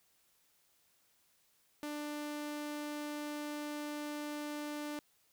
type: tone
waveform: sawtooth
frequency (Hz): 296.2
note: D4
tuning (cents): +15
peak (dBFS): -35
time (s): 1.83-4.99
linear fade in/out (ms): 0
effects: white hiss -72 dBFS RMS until 5.32 s